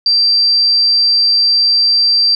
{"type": "tone", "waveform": "sine", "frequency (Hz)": 4699, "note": "D8", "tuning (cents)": 0, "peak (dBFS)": -8, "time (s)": [0.06, 2.35], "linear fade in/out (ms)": 2, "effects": []}